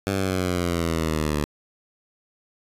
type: exponential sweep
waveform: 10% pulse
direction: down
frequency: 98.8 to 73.42 Hz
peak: -14 dBFS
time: 0.07-1.44 s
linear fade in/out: 0 ms
effects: resampled to 32000 Hz